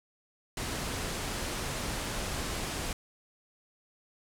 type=low-pass noise; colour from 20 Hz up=pink; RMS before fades=-35 dBFS; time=0.57-2.93 s; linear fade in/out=2 ms; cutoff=11000 Hz; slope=24 dB/octave; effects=none